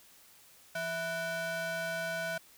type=ring-modulated tone; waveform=square; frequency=412.6 Hz; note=G#4; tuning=11 cents flat; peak=-31 dBFS; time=0.75-2.38 s; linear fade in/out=5 ms; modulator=1070 Hz; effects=white hiss -59 dBFS RMS until 2.57 s